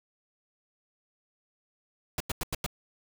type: noise bursts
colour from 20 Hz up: pink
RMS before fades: -31 dBFS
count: 5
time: 2.18-2.663 s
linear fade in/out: 2 ms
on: 23 ms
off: 92 ms
effects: none